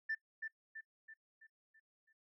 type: tone with echo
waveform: sine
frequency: 1774 Hz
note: A6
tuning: 14 cents sharp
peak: -34 dBFS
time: 0.09-0.15 s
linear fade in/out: 10 ms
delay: 330 ms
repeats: 6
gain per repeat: -6 dB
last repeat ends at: 2.13 s
effects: noise-tail reverb RT60 0.1 s tail -21 dB re dry + tanh soft clip ceiling -31 dBFS